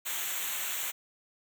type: noise with comb filter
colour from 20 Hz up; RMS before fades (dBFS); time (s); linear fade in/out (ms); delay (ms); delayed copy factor
white; -34; 0.05-0.92; 20; 0.2; -0.85
effects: none